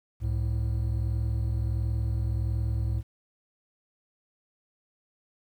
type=tone pair together; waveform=triangle; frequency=67.07 / 108.5 Hz; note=C2 / A2; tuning=+43 / -24 cents; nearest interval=minor sixth; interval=833 cents; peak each=-26 dBFS; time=0.2-3.03 s; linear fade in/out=50 ms; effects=10-bit